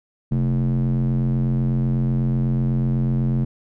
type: tone with band-pass filter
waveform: square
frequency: 44.04 Hz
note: F1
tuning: 15 cents sharp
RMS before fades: -20 dBFS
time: 0.31-3.45 s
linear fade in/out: 10 ms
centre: 170 Hz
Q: 5.6
effects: none